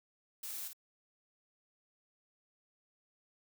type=noise with echo; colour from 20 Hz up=blue; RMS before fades=-43 dBFS; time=0.43-0.68 s; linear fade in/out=5 ms; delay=52 ms; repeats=1; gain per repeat=-6 dB; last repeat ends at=0.732 s; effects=none